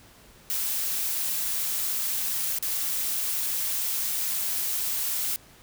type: noise with dropouts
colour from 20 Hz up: blue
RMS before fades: -28 dBFS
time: 0.5-5.36 s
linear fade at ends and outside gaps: 0 ms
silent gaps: 2.586-2.626 s
effects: pink hiss -53 dBFS RMS until 5.62 s